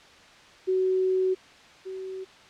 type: tone pair in turn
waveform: sine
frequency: 374.3 / 378.4 Hz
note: F#4 / F#4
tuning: +20 / +39 cents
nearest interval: unison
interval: 19 cents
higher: second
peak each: -21 / -33 dBFS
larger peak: first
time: 0.67-1.35 / 1.85-2.25 s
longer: first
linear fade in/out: 20 ms
effects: white hiss -51 dBFS RMS until 2.49 s + low-pass 4000 Hz 12 dB/octave